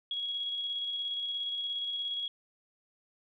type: tone with tremolo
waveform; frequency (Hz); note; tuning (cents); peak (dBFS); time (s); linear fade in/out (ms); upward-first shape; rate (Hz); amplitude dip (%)
sine; 3322; G#7; 0; -31; 0.11-2.28; 2; square; 17; 25
effects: none